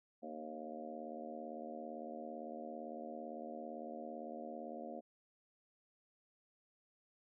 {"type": "harmonic tone with a mistuned harmonic", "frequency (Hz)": 77.78, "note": "D#2", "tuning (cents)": 0, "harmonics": [3, 4, 5, 6, 7, 8, 9], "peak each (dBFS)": [-50, -53, -55, -57, -50, -53, -50], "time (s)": [0.22, 5.01], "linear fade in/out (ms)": 20, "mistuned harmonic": 4, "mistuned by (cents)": -44, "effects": []}